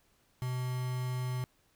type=tone with quantisation; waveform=triangle; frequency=126.3 Hz; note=B2; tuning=39 cents sharp; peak=-30 dBFS; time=0.42-1.44 s; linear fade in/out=0 ms; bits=7; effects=pink hiss -70 dBFS RMS until 1.75 s